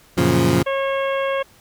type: chord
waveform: 20% pulse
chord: Gb major seventh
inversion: none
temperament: equal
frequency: 92.5 / 116.54 / 138.59 / 174.61 Hz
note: Gb2 / Bb2 / Db3 / F3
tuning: 0 / 0 / 0 / 0 cents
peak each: -18 / -16 / -16 / -14 dBFS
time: 0.17-0.63 s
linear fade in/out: 10 ms
type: harmonic tone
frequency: 545 Hz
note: C#5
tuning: 29 cents flat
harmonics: 1 / 2 / 3 / 4 / 5 / 6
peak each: -20 / -26 / -30 / -32 / -34 / -36 dBFS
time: 0.66-1.43 s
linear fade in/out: 10 ms
effects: pink hiss -51 dBFS RMS until 1.6 s